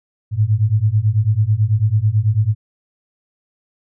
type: beating tone pair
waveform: sine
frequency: 102.5 / 111.6 Hz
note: G#2 / A2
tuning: -22 / +25 cents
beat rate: 9.1 Hz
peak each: -16 / -15 dBFS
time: 0.31-2.55 s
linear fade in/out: 50 ms
effects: none